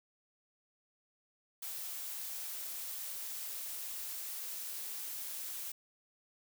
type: noise with high-pass filter sweep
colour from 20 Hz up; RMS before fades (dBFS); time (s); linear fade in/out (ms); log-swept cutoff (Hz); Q
blue; -42; 1.62-5.72; 5; 600 to 330; 1.6
effects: none